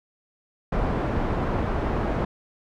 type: low-pass noise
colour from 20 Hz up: pink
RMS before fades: -25 dBFS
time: 0.72-2.25 s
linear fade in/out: 5 ms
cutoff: 1100 Hz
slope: 12 dB/octave
effects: none